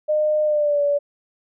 sine tone with pitch glide, 609 to 575.5 Hz, D#5 to D5, -37 to -35 cents, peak -16 dBFS, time 0.08-0.99 s, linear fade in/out 20 ms, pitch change -98 cents, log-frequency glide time 0.44-0.82 s, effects none

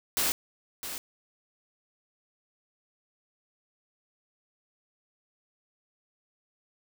white noise with echo, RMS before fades -27 dBFS, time 0.17-0.32 s, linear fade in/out 0 ms, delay 660 ms, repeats 1, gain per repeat -10 dB, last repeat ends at 0.98 s, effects none

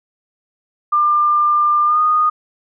sine tone with pitch glide, 1196 to 1232.5 Hz, D6 to D#6, +31 to -17 cents, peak -11 dBFS, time 0.92-2.3 s, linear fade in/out 10 ms, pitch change +52 cents, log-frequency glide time 1.85-2 s, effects none

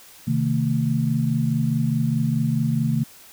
sine chord, A diminished, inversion first, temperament equal with one note detuned, 130.81 / 155.56 / 225.4 Hz, C3 / Eb3 / A3, 0 / 0 / +42 cents, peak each -23 dBFS, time 0.27-3.04 s, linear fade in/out 10 ms, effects white hiss -47 dBFS RMS until 3.32 s

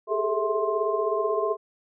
sine tone cluster, 402.4 / 425.2 / 441.2 / 655 / 1053 Hz, G4 / G#4 / A4 / E5 / C6, +45 / +41 / +5 / -11 / +11 cents, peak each -29 dBFS, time 0.07-1.57 s, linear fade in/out 50 ms, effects none

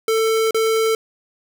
square tone with dropouts, 444.9 Hz, A4, 19 cents sharp, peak -16 dBFS, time 0.08-0.95 s, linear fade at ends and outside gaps 2 ms, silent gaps 0.509-0.545 s, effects none

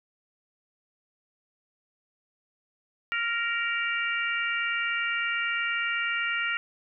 harmonic tone with a mistuned harmonic, 464.7 Hz, A#4, 5 cents flat, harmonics 3 / 4 / 5 / 6, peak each -30 / -31 / -32 / -33 dBFS, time 3.12-6.57 s, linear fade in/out 0 ms, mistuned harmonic 4, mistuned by +15 cents, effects none

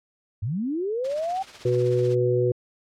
sine linear sweep, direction up, 89.2 to 785 Hz, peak -24 dBFS, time 0.42-1.43 s, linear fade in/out 10 ms
white noise with tremolo, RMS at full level -39 dBFS, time 1.04-2.15 s, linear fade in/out 5 ms, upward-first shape triangle, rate 16 Hz, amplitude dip 65%
harmonic tone, 123.1 Hz, B2, 5 cents flat, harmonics 1 / 3 / 4, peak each -24 / -22 / -24 dBFS, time 1.65-2.52 s, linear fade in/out 5 ms
effects low-pass 5000 Hz 12 dB/octave

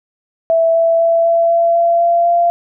sine tone with pitch steps, 659.3 / 663.5 / 667.7 / 672 / 676.3 / 680.6 / 684.9 / 689.3 Hz, E5 / E5 / E5 / E5 / E5 / F5 / F5 / F5, 0 / +11 / +22 / +33 / +44 / -45 / -34 / -23 cents, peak -9 dBFS, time 0.5-2.5 s, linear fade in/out 0 ms, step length 250 ms, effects none

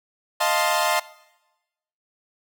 sawtooth chord, F dominant seventh, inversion third, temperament equal, 622.3 / 698.5 / 880 / 1046.5 Hz, Eb5 / F5 / A5 / C6, 0 / 0 / 0 / 0 cents, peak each -21 dBFS, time 0.4-1 s, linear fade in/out 10 ms, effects noise-tail reverb RT60 1.0 s tail -20 dB re dry

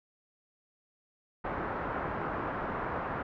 white low-pass noise, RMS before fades -35 dBFS, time 1.44-3.23 s, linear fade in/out 10 ms, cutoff 1400 Hz, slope 24 dB/octave, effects none

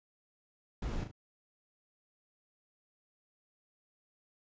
brown noise with echo, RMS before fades -37 dBFS, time 0.82-1.04 s, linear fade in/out 5 ms, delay 37 ms, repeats 2, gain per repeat -7 dB, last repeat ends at 1.114 s, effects resampled to 16000 Hz

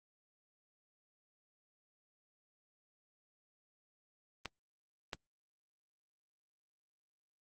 clicks, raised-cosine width 0.2 ms, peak -21 dBFS, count 2, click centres 4.457 / 5.132 s, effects Opus 24 kbps

